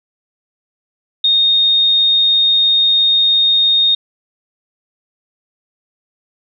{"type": "tone", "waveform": "sine", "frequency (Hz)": 3697, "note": "A#7", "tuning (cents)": -15, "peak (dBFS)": -9, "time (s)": [1.24, 3.95], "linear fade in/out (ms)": 5, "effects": []}